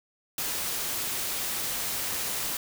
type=noise; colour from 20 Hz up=white; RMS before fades=-31 dBFS; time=0.38-2.57 s; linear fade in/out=2 ms; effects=none